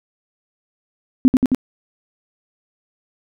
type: tone with echo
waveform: sine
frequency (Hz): 257.2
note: C4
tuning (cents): -30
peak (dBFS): -6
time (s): 1.25-1.28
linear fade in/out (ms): 0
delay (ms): 89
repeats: 3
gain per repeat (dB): -2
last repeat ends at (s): 1.547
effects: none